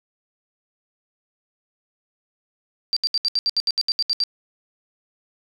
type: tone bursts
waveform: sine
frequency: 4697 Hz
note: D8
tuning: 1 cent flat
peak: -17 dBFS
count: 13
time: 2.93-4.237 s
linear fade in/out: 0 ms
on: 35 ms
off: 71 ms
effects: none